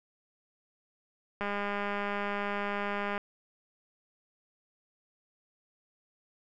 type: click train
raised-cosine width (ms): 0.5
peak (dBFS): -19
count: 360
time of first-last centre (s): 1.41-3.178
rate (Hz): 203
effects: none